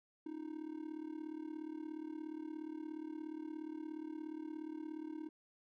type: tone with amplitude modulation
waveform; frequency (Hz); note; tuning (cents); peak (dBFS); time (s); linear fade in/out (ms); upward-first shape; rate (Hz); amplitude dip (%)
triangle; 311.1; D#4; 0; -37; 0.26-5.29; 5; sine; 37; 85
effects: none